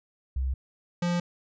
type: tone pair in turn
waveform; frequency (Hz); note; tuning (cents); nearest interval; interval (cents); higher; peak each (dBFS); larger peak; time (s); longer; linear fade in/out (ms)
sine / square; 65.41 / 174.62; C2 / F3; 0 / 0; octave + perfect fourth; 1700; second; -25; neither; 0.36-0.54 / 1.02-1.2; neither; 5
effects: resampled to 16000 Hz

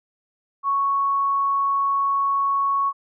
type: tone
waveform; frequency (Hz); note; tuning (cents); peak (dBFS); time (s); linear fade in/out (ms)
sine; 1108.7; C#6; 0; -18; 0.63-2.93; 50
effects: none

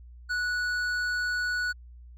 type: tone with hard clipping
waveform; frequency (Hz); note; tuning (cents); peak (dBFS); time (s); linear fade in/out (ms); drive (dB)
sine; 1472; F#6; -9; -28; 0.29-1.73; 20; 8
effects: added 60 Hz sine -45 dBFS peak until 2.17 s

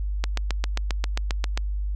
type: click train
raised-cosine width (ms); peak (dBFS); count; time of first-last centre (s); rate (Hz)
0.2; -9; 11; 0.24-1.575; 7.49
effects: added 50 Hz sine -24 dBFS peak until 1.95 s

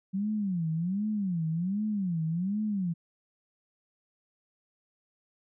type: tone with vibrato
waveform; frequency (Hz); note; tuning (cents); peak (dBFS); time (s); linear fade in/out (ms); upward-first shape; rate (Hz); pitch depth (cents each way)
sine; 185; F#3; 0; -27; 0.13-2.94; 20; sine; 1.3; 260
effects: none

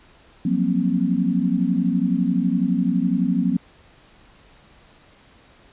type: tone cluster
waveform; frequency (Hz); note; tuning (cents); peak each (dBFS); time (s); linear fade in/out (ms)
sine; 176.4 / 188.3 / 234.9 / 264.8; F3 / F#3 / A#3 / C4; +18 / +31 / +13 / +21; -23; 0.45-3.57; 5
effects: pink hiss -52 dBFS RMS until 5.72 s + resampled to 8000 Hz

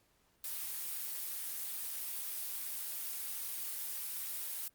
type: noise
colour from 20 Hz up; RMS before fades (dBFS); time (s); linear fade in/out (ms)
blue; -40; 0.44-4.68; 2
effects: pink hiss -72 dBFS RMS until 4.74 s + Opus 48 kbps

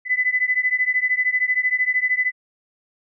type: beating tone pair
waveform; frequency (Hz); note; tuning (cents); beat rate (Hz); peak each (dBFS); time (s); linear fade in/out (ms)
sine; 2000 / 2013; B6 / B6; +21 / +33; 13; -20 / -21; 0.05-2.32; 50
effects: none

